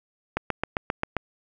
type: click train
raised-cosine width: 0.5 ms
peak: -9 dBFS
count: 7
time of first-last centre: 0.37-1.167 s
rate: 7.53 Hz
effects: none